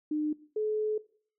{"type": "tone pair in turn", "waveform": "sine", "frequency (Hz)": [303.1, 428.6], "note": ["D#4", "A4"], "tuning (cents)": [-45, -45], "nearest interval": "tritone", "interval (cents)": 600, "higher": "second", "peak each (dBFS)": -27, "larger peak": "neither", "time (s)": [[0.11, 0.33], [0.56, 0.98]], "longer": "second", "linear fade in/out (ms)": 5, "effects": ["noise-tail reverb RT60 0.5 s tail -19 dB re dry"]}